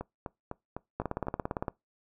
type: two click trains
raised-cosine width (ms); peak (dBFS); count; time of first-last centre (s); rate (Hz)
1; -22 / -17; 6 / 13; 0.01-1.269 / 1-1.682; 3.97 / 17.6
effects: noise-tail reverb RT60 0.2 s tail -23 dB re dry